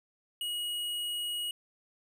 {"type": "tone", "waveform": "square", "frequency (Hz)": 2900, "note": "F#7", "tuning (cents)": -35, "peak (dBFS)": -33, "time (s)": [0.41, 1.51], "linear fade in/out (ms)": 2, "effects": []}